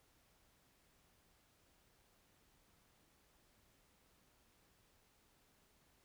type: silence
effects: pink hiss -73 dBFS RMS until 6.04 s

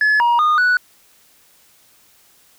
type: tone with pitch steps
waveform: sine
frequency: 1711 / 950 / 1226 / 1478 Hz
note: A6 / A#5 / D#6 / F#6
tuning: -49 / +33 / -26 / -2 cents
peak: -9 dBFS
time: 0.01-0.77 s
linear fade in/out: 2 ms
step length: 190 ms
effects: tanh soft clip ceiling -11 dBFS + white hiss -53 dBFS RMS until 2.58 s

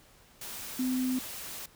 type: tone in noise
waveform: sine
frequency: 255.8 Hz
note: C4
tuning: 39 cents flat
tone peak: -27 dBFS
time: 0.79-1.19 s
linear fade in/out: 5 ms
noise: white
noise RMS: -41 dBFS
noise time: 0.41-1.66 s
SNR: +11 dB
effects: pink hiss -59 dBFS RMS until 1.75 s

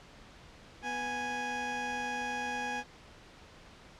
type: tone pair together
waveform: 20% pulse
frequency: 246.7 / 828.8 Hz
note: B3 / G#5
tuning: -2 / -4 cents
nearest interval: octave + major sixth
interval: 2098 cents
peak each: -36 / -29 dBFS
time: 0.82-2.84 s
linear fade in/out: 50 ms
effects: pink hiss -54 dBFS RMS until 3.99 s + low-pass 5000 Hz 12 dB/octave

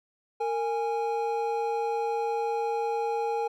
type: tone pair together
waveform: triangle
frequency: 460 / 825.8 Hz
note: A#4 / G#5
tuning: -23 / -10 cents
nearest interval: minor seventh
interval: 1013 cents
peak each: -27 dBFS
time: 0.4-3.48 s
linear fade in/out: 10 ms
effects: none

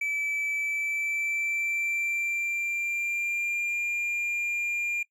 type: tone with pitch glide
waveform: triangle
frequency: 2309 to 2400 Hz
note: D7 to D7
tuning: -30 to +37 cents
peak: -25 dBFS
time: 0.01-5.03 s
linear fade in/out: 5 ms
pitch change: +67 cents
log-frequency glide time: 0.54-3.75 s
effects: noise-tail reverb RT60 0.1 s tail -21 dB re dry

